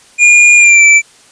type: tone with pitch glide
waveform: square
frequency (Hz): 2423 to 2327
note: D#7 to D7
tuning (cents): -47 to -17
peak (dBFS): -3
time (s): 0.18-1.02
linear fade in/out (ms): 50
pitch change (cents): -70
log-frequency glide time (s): 0.56-0.85
effects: white hiss -43 dBFS RMS until 1.31 s + resampled to 22050 Hz